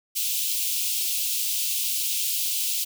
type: high-pass noise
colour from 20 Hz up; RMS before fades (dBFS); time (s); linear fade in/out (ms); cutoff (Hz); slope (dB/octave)
white; -26; 0.15-2.85; 20; 2600; 48
effects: none